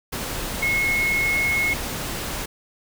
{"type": "tone in noise", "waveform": "sine", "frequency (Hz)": 2174, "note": "C#7", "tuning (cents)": -34, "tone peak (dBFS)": -19, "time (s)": [0.62, 1.74], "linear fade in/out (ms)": 10, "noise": "pink", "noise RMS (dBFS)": -29, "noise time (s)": [0.12, 2.46], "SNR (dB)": 7, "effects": []}